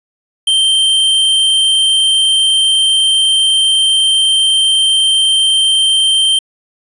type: tone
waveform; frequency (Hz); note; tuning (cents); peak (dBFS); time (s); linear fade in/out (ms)
square; 3136; G7; 0; -9; 0.47-6.39; 5
effects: resampled to 24000 Hz + 8-bit